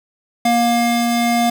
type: tone pair together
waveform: square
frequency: 236.4 / 708.4 Hz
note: A#3 / F5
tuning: +24 / +24 cents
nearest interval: octave + perfect fifth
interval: 1900 cents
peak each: -17 dBFS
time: 0.45-1.5 s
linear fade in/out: 5 ms
effects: none